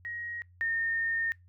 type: tone pair in turn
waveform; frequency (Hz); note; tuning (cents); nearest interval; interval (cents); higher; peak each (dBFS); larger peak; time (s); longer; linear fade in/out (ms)
sine; 1888 / 1827.9; A#6 / A#6; +22 / -34; minor second; 56; first; -35 / -27; second; 0.05-0.42 / 0.61-1.32; second; 0
effects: noise-tail reverb RT60 0.2 s tail -24 dB re dry + added 89 Hz sine -55 dBFS peak until 1.48 s